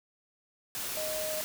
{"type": "tone in noise", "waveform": "sine", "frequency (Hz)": 621, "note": "D#5", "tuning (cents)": -3, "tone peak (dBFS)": -34, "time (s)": [0.97, 1.41], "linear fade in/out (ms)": 0, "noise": "white", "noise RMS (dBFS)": -36, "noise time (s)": [0.75, 1.44], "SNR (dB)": -1, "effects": []}